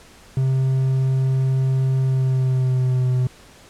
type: tone with pitch glide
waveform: triangle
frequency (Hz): 132.1 to 126.79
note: C3 to B2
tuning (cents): +17 to +46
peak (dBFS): -14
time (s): 0.37-3.27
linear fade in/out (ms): 2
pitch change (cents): -71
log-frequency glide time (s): 2.01-3.12
effects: pink hiss -47 dBFS RMS until 3.69 s + low-pass 10000 Hz 12 dB/octave